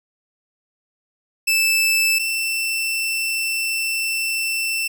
sawtooth tone pair in turn, 2637 / 2677 Hz, E7 / E7, 0 / +26 cents, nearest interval unison, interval 26 cents, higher second, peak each -12 / -17 dBFS, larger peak first, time 1.47-2.19 / 2.19-4.88 s, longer second, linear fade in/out 10 ms, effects none

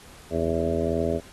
harmonic tone with a mistuned harmonic, 82.41 Hz, E2, in tune, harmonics 1 / 2 / 3 / 4 / 5 / 6 / 7 / 8, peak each -31 / -33 / -30 / -32 / -28 / -34 / -30 / -31 dBFS, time 0.3-1.21 s, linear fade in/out 50 ms, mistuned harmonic 1, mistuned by -24 cents, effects pink hiss -49 dBFS RMS until 1.32 s + AAC 32 kbps

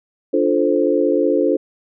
sine chord, D minor seventh, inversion none, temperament equal, 293.7 / 349.2 / 440 / 523.3 Hz, D4 / F4 / A4 / C5, 0 / 0 / 0 / 0 cents, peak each -19 dBFS, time 0.33-1.57 s, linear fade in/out 10 ms, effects none

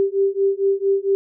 sine beating tone pair, 390.7 / 395.1 Hz, G4 / G4, -6 / +14 cents, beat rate 4.4 Hz, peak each -19 dBFS, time 0-1.15 s, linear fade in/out 0 ms, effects none

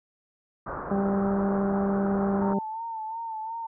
white low-pass noise, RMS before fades -35 dBFS, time 0.66-2.54 s, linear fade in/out 10 ms, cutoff 1400 Hz, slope 48 dB/octave
harmonic tone, 197.6 Hz, G3, 14 cents sharp, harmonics 1 / 2 / 3 / 4, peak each -24 / -30 / -34 / -36 dBFS, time 0.91-2.59 s, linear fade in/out 5 ms
sine tone with vibrato, 896 Hz, A5, 31 cents sharp, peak -31 dBFS, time 2.41-3.67 s, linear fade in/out 10 ms, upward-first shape sine, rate 2.8 Hz, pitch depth 53 cents each way
effects none

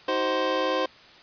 25% pulse chord, C diminished, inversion first, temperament just, 314 / 376.7 / 523.3 Hz, Eb4 / Gb4 / C5, +16 / +31 / 0 cents, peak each -27 / -27 / -21 dBFS, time 0.08-0.86 s, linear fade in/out 5 ms, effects white hiss -50 dBFS RMS until 1.22 s + resampled to 11025 Hz

